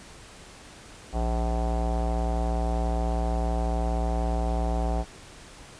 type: tone with low-pass filter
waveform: square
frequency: 58.27 Hz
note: A#1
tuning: in tune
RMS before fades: -26 dBFS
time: 1.12-5.05 s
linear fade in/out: 50 ms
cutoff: 750 Hz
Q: 4.4
effects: pink hiss -47 dBFS RMS until 5.79 s + resampled to 22050 Hz